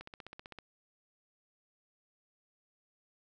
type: click train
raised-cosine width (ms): 0.3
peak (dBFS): -30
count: 10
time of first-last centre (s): 0.01-0.587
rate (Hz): 15.6
effects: none